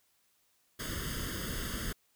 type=noise with comb filter; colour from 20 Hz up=pink; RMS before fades=-37 dBFS; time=0.79-1.93 s; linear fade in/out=10 ms; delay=0.61 ms; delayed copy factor=+0.9; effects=white hiss -72 dBFS RMS until 2.15 s